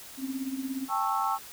sine tone with tremolo, 266 Hz, C4, 29 cents sharp, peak -27 dBFS, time 0.17-0.89 s, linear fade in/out 50 ms, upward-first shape triangle, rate 17 Hz, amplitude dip 80%
sine chord, A dominant seventh, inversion third, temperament just, 792 / 880 / 1100 / 1320 Hz, G5 / A5 / C#6 / E6, +18 / 0 / -14 / +2 cents, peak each -31 dBFS, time 0.88-1.39 s, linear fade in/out 50 ms
effects white hiss -46 dBFS RMS until 1.52 s

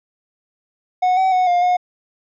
triangle tone with pitch steps, 733 / 758 / 736 / 707 / 721 Hz, F#5 / F#5 / F#5 / F5 / F#5, -16 / +42 / -9 / +21 / -45 cents, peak -11 dBFS, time 1.02-1.77 s, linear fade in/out 10 ms, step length 150 ms, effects resampled to 16000 Hz

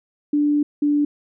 sine tone pair in turn, 293.7 / 292.5 Hz, D4 / D4, 0 / -7 cents, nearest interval unison, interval 7 cents, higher first, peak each -15 dBFS, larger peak neither, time 0.33-0.63 / 0.82-1.05 s, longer first, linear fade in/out 5 ms, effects none

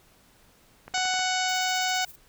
clicks, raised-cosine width 0.5 ms, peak -26 dBFS, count 6, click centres 0.88 / 0.939 / 0.978 / 1.054 / 1.14 / 1.193 s
harmonic tone, 742 Hz, F#5, 5 cents sharp, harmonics 1 / 2 / 3 / 4 / 5 / 6 / 7 / 8 / 9 / 10, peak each -28 / -31 / -33 / -34 / -35 / -36 / -36 / -37 / -38 / -38 dBFS, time 0.94-2.05 s, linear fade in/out 5 ms
violet noise with tremolo, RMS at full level -44 dBFS, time 1.48-2.16 s, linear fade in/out 10 ms, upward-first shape sine, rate 15 Hz, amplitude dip 70%
effects pink hiss -59 dBFS RMS until 2.28 s

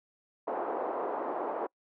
white band-pass noise, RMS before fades -34 dBFS, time 0.47-1.67 s, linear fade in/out 10 ms, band 340 to 900 Hz, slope 24 dB/octave, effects noise-tail reverb RT60 0.1 s tail -26 dB re dry

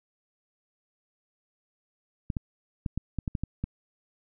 clicks, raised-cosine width 5 ms, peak -17 dBFS, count 9, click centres 2.302 / 2.368 / 2.862 / 2.976 / 3.187 / 3.278 / 3.352 / 3.436 / 3.64 s, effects none

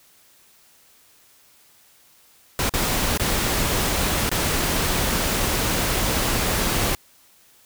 pink noise with dropouts, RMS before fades -22 dBFS, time 2.59-6.95 s, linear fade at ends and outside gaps 1 ms, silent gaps 2.694-2.738 / 3.175-3.197 / 4.293-4.315 s, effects white hiss -55 dBFS RMS until 7.65 s

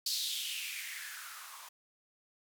violet noise with band-pass filter sweep, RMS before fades -40 dBFS, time 0.06-1.69 s, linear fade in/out 5 ms, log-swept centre 4500 to 920 Hz, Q 4.4, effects none

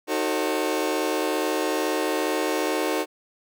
30% pulse chord, D# diminished seventh, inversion none, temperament just, 311.1 / 373.4 / 448 / 537.6 Hz, D#4 / F#4 / A4 / C5, 0 / +16 / +31 / +47 cents, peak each -25 / -26 / -26 / -27 dBFS, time 0.07-3.06 s, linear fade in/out 50 ms, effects none

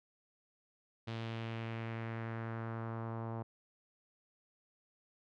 sawtooth tone with low-pass filter sweep, 113.8 Hz, A#2, 41 cents flat, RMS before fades -41 dBFS, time 1.07-3.43 s, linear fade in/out 10 ms, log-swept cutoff 3700 to 920 Hz, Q 1.9, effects none

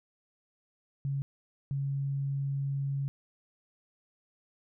sine tone bursts at uneven times, 138.59 Hz, C#3, in tune, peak -29 dBFS, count 2, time 1.05-1.22 / 1.71-3.08 s, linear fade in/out 0 ms, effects none

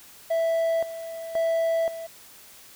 triangle tone with tremolo, 659.3 Hz, E5, in tune, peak -19 dBFS, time 0.3-2.07 s, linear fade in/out 10 ms, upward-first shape square, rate 0.95 Hz, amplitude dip 75%, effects white hiss -49 dBFS RMS until 2.75 s

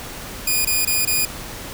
5% pulse tone bursts, 2453 Hz, D#7, 25 cents flat, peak -7 dBFS, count 4, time 0.47-1.253 s, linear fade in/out 5 ms, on 180 ms, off 21 ms, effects pink hiss -33 dBFS RMS until 1.73 s

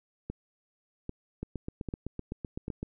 two click trains, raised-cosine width 3 ms, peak -22 / -22 dBFS, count 4 / 12, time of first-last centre 0.3-2.681 / 1.43-2.829 s, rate 1.26 / 7.86 Hz, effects none

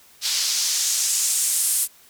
white noise with band-pass filter sweep, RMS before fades -22 dBFS, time 0.21-1.88 s, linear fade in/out 50 ms, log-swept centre 4500 to 10000 Hz, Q 1.8, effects white hiss -52 dBFS RMS until 2.09 s

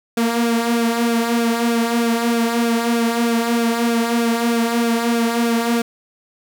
sawtooth tone with flanger, 233.1 Hz, A#3, in tune, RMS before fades -18 dBFS, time 0.17-5.82 s, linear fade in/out 5 ms, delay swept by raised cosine 0.97 to 3.97 ms, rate 3.2 Hz, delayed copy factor -0.6, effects none

